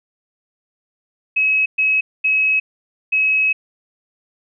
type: tone bursts at uneven times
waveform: sine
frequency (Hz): 2562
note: E7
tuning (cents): -50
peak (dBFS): -13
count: 4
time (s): 1.36-1.66 / 1.78-2.01 / 2.24-2.6 / 3.12-3.53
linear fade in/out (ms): 10
effects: none